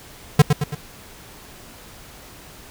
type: tone with echo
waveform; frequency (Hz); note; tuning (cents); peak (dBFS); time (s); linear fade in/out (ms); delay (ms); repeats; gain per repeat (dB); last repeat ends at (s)
square; 147.7; D3; +10; -7; 0.39-0.42; 5; 110; 3; -6; 0.75
effects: pink hiss -43 dBFS RMS until 2.7 s